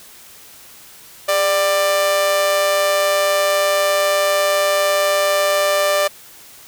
sawtooth tone with amplitude modulation, 592 Hz, D5, 14 cents sharp, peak -8 dBFS, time 1.28-6.08 s, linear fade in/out 10 ms, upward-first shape sine, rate 182 Hz, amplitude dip 50%, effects white hiss -42 dBFS RMS until 6.67 s

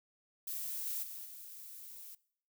violet noise with level steps, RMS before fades -40 / -38 / -46 / -50 dBFS, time 0.47-2.15 s, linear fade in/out 5 ms, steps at 0.85 / 1.02 / 1.24 s, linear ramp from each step 20 ms, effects noise-tail reverb RT60 0.6 s tail -21 dB re dry

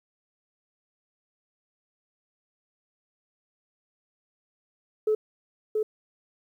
sine tone with echo, 430.6 Hz, A4, 37 cents flat, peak -19 dBFS, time 5.07-5.15 s, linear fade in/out 5 ms, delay 680 ms, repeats 1, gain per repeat -3 dB, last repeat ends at 5.83 s, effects tanh soft clip ceiling -16 dBFS + 10-bit

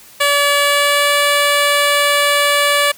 10% pulse tone with pitch glide, 573 to 577 Hz, D5 to D5, -43 to -31 cents, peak -3 dBFS, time 0.2-2.92 s, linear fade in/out 10 ms, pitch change +12 cents, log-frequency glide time 0.6-1.13 s, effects white hiss -42 dBFS RMS until 2.97 s

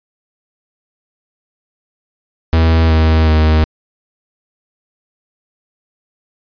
45% pulse tone with pitch steps, 81.1 / 79.66 / 78.25 Hz, E2 / D#2 / D#2, -28 / +41 / +10 cents, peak -8 dBFS, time 2.53-3.64 s, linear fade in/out 0 ms, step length 370 ms, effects resampled to 11025 Hz

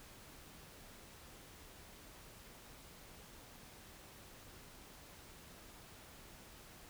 silence, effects pink hiss -57 dBFS RMS until 6.89 s

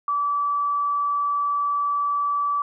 sine tone, 1154 Hz, D6, 31 cents flat, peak -20 dBFS, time 0.08-2.62 s, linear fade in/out 2 ms, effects none

